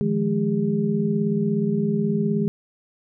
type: tone cluster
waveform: sine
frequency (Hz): 154 / 173.1 / 210.4 / 403.9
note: D#3 / F3 / G#3 / G#4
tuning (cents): -17 / -15 / +23 / -48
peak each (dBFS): -26 / -27 / -22 / -26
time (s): 0.01-2.48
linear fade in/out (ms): 0
effects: none